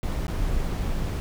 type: noise with dropouts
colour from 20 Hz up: brown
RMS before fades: -26 dBFS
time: 0.03-1.2 s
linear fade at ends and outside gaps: 0 ms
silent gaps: 0.268-0.281 s
effects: none